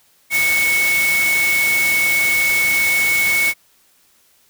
sine tone in noise, 2211 Hz, C#7, 5 cents flat, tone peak -14 dBFS, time 0.3-3.54 s, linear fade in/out 50 ms, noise white, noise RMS -23 dBFS, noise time 0.3-3.54 s, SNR +6 dB, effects white hiss -56 dBFS RMS until 4.49 s

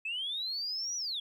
sine linear two-way sweep, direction up then down, 2541 to 5920 to 3247 Hz, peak -32 dBFS, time 0.05-1.2 s, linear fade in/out 5 ms, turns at 0.96 s, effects tanh soft clip ceiling -28 dBFS + 12-bit

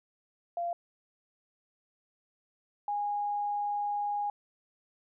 sine tone pair in turn, 690 / 822.4 Hz, F5 / G#5, -21 / -17 cents, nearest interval minor third, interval 304 cents, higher second, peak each -30 / -29 dBFS, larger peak second, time 0.57-0.73 / 2.88-4.3 s, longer second, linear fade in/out 2 ms, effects none

